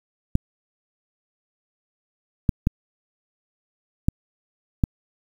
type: clicks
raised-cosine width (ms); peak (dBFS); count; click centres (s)
5; -5; 5; 0.354 / 2.492 / 2.671 / 4.085 / 4.838
effects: 7-bit